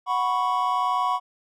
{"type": "chord", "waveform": "triangle", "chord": "F# suspended fourth", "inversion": "none", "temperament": "equal with one note detuned", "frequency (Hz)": [736.6, 987.8, 1108.7], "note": ["F#5", "B5", "C#6"], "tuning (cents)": [-8, 0, 0], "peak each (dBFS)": [-25, -23, -23], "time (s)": [0.06, 1.2], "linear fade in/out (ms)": 50, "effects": []}